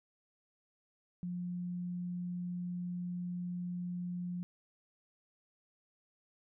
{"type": "tone", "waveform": "sine", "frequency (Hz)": 177.4, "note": "F3", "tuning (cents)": 27, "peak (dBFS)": -36, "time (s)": [1.23, 4.43], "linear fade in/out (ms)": 0, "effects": []}